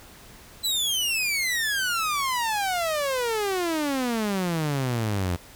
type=exponential sweep; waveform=sawtooth; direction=down; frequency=4053 to 84.6 Hz; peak=-20 dBFS; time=0.63-5.37 s; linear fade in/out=20 ms; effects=pink hiss -48 dBFS RMS until 5.55 s